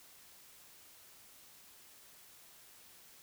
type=silence; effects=white hiss -59 dBFS RMS until 3.22 s